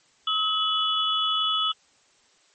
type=tone cluster; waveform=sine; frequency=1280 / 2978 / 3399 Hz; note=D#6 / F#7 / G#7; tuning=+49 / +11 / +39 cents; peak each=-26 dBFS; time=0.27-1.72 s; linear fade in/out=5 ms; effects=white hiss -61 dBFS RMS until 2.54 s + MP3 32 kbps